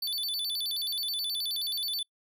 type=tone with vibrato; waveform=square; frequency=3965 Hz; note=B7; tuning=6 cents sharp; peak=-30 dBFS; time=0.02-2.03 s; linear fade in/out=5 ms; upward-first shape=square; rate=9.4 Hz; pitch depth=220 cents each way; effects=noise-tail reverb RT60 0.1 s tail -25 dB re dry